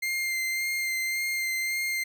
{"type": "tone with vibrato", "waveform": "40% pulse", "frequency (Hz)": 2100, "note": "C7", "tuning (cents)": 6, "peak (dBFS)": -26, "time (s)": [0.02, 2.04], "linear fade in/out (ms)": 10, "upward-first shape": "sine", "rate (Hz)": 1.8, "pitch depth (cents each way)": 17, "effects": []}